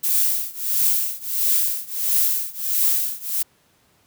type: noise with tremolo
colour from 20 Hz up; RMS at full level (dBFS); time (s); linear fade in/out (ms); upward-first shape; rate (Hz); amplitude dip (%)
violet; -17; 0.03-3.43; 10; triangle; 1.5; 95
effects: pink hiss -60 dBFS RMS until 4.06 s + high-pass 80 Hz 12 dB/octave